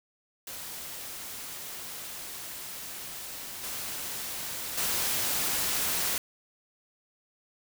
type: noise with level steps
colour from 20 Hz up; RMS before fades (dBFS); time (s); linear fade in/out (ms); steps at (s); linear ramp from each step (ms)
white; -40 / -36 / -29; 0.47-6.18; 2; 3.63 / 4.77; 10
effects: none